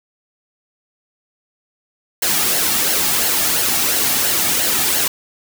white noise with flanger, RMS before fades -17 dBFS, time 2.22-5.08 s, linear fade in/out 5 ms, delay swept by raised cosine 0.82 to 2.02 ms, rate 2.9 Hz, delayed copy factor -0.5, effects none

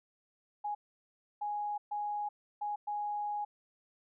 sine tone bursts at uneven times, 830 Hz, G#5, 1 cent flat, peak -33 dBFS, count 5, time 0.64-0.75 / 1.41-1.78 / 1.91-2.29 / 2.61-2.76 / 2.87-3.45 s, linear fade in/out 10 ms, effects none

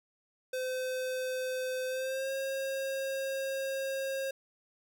square tone with pitch glide, 513 to 538.8 Hz, C5 to C#5, -34 to -49 cents, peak -33 dBFS, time 0.53-4.31 s, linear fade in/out 5 ms, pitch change +85 cents, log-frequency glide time 1.87-2.31 s, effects none

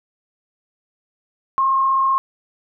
sine tone with frequency modulation, 1072 Hz, C6, 42 cents sharp, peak -14 dBFS, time 1.58-2.18 s, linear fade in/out 0 ms, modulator 35.7 Hz, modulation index 0.5, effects none

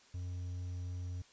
triangle tone with quantisation, 89.7 Hz, F2, 47 cents sharp, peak -36 dBFS, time 0.14-1.22 s, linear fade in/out 5 ms, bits 11, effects white hiss -63 dBFS RMS until 1.32 s + resampled to 16000 Hz

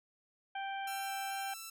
harmonic tone, 784 Hz, G5, in tune, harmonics 1 / 2 / 3 / 4, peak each -38 / -44 / -48 / -50 dBFS, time 0.55-1.54 s, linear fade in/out 5 ms
5% pulse tone with vibrato, 1340 Hz, E6, 28 cents sharp, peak -33 dBFS, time 0.87-1.7 s, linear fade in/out 5 ms, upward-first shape square, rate 2.3 Hz, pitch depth 12 cents each way
effects none

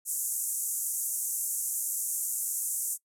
white band-pass noise, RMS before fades -32 dBFS, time 0.05-2.98 s, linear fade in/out 50 ms, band 6700 to 13000 Hz, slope 48 dB/octave, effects noise-tail reverb RT60 0.1 s tail -21 dB re dry

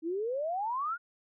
sine exponential sweep, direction up, 311.1 to 1469 Hz, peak -30 dBFS, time 0.02-0.98 s, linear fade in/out 50 ms, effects none

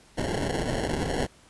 blue noise with sample-and-hold, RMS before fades -28 dBFS, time 0.17-1.27 s, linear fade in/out 20 ms, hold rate 1225 Hz, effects pink hiss -56 dBFS RMS until 1.49 s + resampled to 24000 Hz

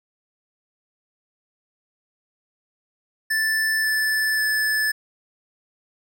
square tone with pitch steps, 1760 / 1748.9 / 1737.8 Hz, A6 / A6 / A6, 0 / -11 / -22 cents, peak -20 dBFS, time 3.3-4.92 s, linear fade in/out 10 ms, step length 540 ms, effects none

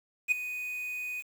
triangle tone with ADSR envelope, 2489 Hz, D#7, in tune, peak -18 dBFS, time 0.28-1.23 s, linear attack 37 ms, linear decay 9 ms, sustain -14 dB, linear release 37 ms, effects 8-bit

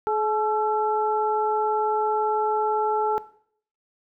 sine tone cluster, 426.8 / 859 / 1341 Hz, G#4 / A5 / E6, +47 / -42 / +29 cents, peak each -24 / -24 / -31 dBFS, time 0.07-3.18 s, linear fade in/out 0 ms, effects noise-tail reverb RT60 0.6 s tail -17 dB re dry

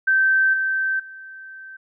sine tone with level steps, 1552 Hz, G6, 18 cents flat, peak -14 / -19 / -36 dBFS, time 0.07-1.77 s, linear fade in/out 10 ms, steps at 0.53 / 0.99 s, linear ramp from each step 10 ms, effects none

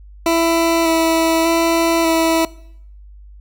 20% pulse tone with vibrato, 329.6 Hz, E4, in tune, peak -8 dBFS, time 0.26-2.45 s, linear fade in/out 2 ms, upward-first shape square, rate 0.84 Hz, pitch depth 14 cents each way, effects noise-tail reverb RT60 0.7 s tail -21 dB re dry + added 50 Hz sine -37 dBFS peak until 3.4 s

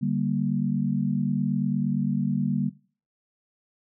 sine chord, G minor, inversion second, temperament just, 147 / 196 / 235.2 Hz, D3 / G3 / Bb3, +2 / 0 / +16 cents, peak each -27 dBFS, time 0.01-2.7 s, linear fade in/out 20 ms, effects noise-tail reverb RT60 0.4 s tail -19 dB re dry

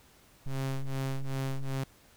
square ring-modulated tone, 67 Hz, C2, 42 cents sharp, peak -28 dBFS, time 0.46-1.84 s, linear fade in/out 5 ms, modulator 68.3 Hz, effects pink hiss -60 dBFS RMS until 2.16 s

